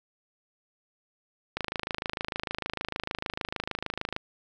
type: click train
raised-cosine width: 0.3 ms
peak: -14 dBFS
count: 70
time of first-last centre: 1.57-4.164 s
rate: 26.6 Hz
effects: none